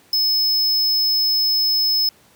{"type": "tone", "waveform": "square", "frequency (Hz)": 5200, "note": "E8", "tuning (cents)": -24, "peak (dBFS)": -16, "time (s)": [0.13, 2.09], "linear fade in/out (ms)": 2, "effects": ["pink hiss -53 dBFS RMS until 2.35 s", "high-pass 100 Hz 12 dB/octave"]}